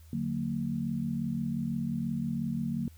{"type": "chord", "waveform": "sine", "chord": "D augmented", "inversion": "none", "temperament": "just", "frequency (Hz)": [146.83, 183.54, 229.4], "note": ["D3", "F#3", "A#3"], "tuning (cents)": [0, -14, -28], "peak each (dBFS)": [-35, -35, -32], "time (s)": [0.13, 2.88], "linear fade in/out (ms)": 2, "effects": ["added 80 Hz sine -50 dBFS peak until 2.97 s", "white hiss -63 dBFS RMS until 2.97 s"]}